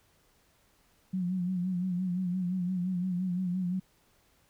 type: tone with vibrato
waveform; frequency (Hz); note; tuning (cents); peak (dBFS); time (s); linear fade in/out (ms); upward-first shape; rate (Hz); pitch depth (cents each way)
sine; 181.6; F#3; -32; -28; 1.13-3.8; 10; sine; 5.8; 62
effects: pink hiss -67 dBFS RMS until 4.49 s